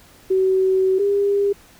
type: tone pair in turn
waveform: sine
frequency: 378.3 / 402.1 Hz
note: F#4 / G4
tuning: +38 / +44 cents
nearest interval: minor second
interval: 106 cents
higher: second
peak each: -14 / -15 dBFS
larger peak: first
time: 0.3-0.99 / 0.99-1.53 s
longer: first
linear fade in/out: 10 ms
effects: pink hiss -49 dBFS RMS until 1.79 s